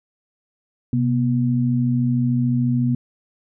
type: tone pair together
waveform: sine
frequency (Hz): 128.4 / 242.1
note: C3 / B3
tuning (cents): -32 / -34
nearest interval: major seventh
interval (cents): 1098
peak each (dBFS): -19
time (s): 0.93-2.95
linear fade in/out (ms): 2
effects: none